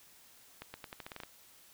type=accelerating click train; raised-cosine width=0.3 ms; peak=-27 dBFS; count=10; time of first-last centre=0.62-1.235 s; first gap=120 ms; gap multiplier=0.85; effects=white hiss -60 dBFS RMS until 1.73 s